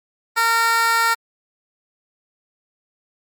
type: tone with high-pass filter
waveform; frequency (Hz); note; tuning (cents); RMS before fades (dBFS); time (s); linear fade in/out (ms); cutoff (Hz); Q
15% pulse; 458.8; A#4; -28; -17; 0.36-1.15; 20; 1200; 1.6
effects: MP3 96 kbps